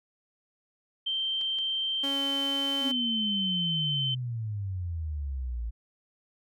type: tone with pitch glide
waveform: sine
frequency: 3132 to 3080 Hz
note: G7 to G7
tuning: -2 to -31 cents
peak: -27 dBFS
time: 1.06-4.15 s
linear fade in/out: 10 ms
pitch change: -29 cents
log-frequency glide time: 2.07-2.17 s
type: clicks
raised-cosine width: 0.2 ms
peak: -30 dBFS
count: 2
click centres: 1.413 / 1.587 s
type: tone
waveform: sawtooth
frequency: 277.2 Hz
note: C#4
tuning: in tune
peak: -29 dBFS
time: 2.03-2.92 s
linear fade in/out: 10 ms
type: exponential sweep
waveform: sine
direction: down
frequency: 268.6 to 55 Hz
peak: -30 dBFS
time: 2.81-5.71 s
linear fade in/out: 20 ms
effects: none